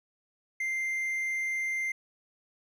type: tone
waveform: triangle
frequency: 2092 Hz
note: C7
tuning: 1 cent flat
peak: -27 dBFS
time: 0.6-1.92 s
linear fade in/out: 5 ms
effects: none